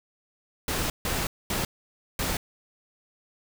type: noise bursts at uneven times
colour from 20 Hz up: pink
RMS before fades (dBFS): -28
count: 4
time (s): 0.68-0.9 / 1.05-1.27 / 1.5-1.65 / 2.19-2.37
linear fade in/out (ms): 2
effects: none